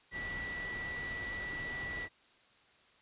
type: tone in noise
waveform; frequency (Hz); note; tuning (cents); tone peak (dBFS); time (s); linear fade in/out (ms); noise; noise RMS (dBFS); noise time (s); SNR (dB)
sine; 1954; B6; -19; -38; 0.11-2.09; 50; pink; -45; 0.11-2.09; +4
effects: white hiss -65 dBFS RMS until 3.01 s + resampled to 8000 Hz